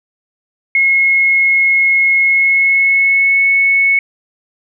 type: tone with pitch glide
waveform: sine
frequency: 2168 to 2205 Hz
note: C#7 to C#7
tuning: -39 to -10 cents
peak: -8 dBFS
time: 0.75-3.99 s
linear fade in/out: 2 ms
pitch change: +29 cents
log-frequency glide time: 2.19-3.46 s
effects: none